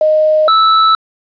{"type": "tone pair in turn", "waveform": ["sine", "square"], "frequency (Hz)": [619, 1311.6], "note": ["D#5", "E6"], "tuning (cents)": [-9, -9], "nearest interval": "octave + minor second", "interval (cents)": 1300, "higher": "second", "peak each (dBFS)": -7, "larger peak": "neither", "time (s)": [[0.01, 0.48], [0.48, 0.95]], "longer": "neither", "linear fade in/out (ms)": 2, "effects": ["resampled to 11025 Hz", "7-bit"]}